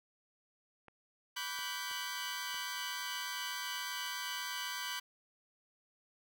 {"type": "clicks", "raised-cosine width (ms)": 0.5, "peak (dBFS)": -39, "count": 4, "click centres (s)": [0.883, 1.59, 1.913, 2.544]}
{"type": "chord", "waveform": "15% pulse", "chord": "G major seventh", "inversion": "first", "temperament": "equal with one note detuned", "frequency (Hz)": [987.8, 1150.5, 1480, 1568], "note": ["B5", "D6", "F#6", "G6"], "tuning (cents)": [0, -36, 0, 0], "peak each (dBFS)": [-36, -39, -39, -36], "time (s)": [1.36, 5], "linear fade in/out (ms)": 10}
{"effects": []}